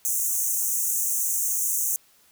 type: high-pass noise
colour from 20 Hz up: pink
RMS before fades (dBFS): -25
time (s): 0.05-1.96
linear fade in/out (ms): 0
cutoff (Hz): 6100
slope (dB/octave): 96
effects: white hiss -59 dBFS RMS until 2.31 s